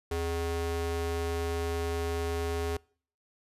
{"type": "ring-modulated tone", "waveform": "square", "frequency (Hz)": 169.5, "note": "E3", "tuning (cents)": 49, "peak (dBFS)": -27, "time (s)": [0.11, 2.77], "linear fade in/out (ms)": 5, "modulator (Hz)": 247, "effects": ["noise-tail reverb RT60 0.5 s tail -26 dB re dry", "resampled to 32000 Hz"]}